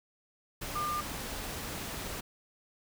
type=tone in noise; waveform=sine; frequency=1200 Hz; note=D6; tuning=37 cents sharp; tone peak=-31 dBFS; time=0.75-1.01 s; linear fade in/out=10 ms; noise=pink; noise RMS=-39 dBFS; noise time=0.61-2.21 s; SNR=+5 dB; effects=none